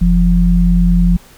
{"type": "tone pair together", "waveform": "sine", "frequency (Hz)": [45.04, 174.61], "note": ["F#1", "F3"], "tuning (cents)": [-46, 0], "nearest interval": "octave + major seventh", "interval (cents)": 2346, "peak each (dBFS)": -10, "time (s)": [0.01, 1.17], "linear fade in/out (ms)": 10, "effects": ["pink hiss -43 dBFS RMS until 1.37 s"]}